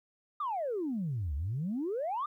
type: exponential two-way sweep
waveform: sine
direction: down then up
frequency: 1244.5 to 67 to 1244.5 Hz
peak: -30 dBFS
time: 0.4-2.26 s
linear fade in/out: 5 ms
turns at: 1.35 s
effects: tanh soft clip ceiling -27 dBFS + 12-bit